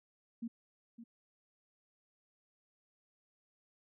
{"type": "tone with echo", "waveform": "sine", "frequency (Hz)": 232, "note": "A#3", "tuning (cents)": -8, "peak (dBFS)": -37, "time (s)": [0.42, 0.48], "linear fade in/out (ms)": 10, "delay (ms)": 560, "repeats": 1, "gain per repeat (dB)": -11, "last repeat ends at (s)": 1.04, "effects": []}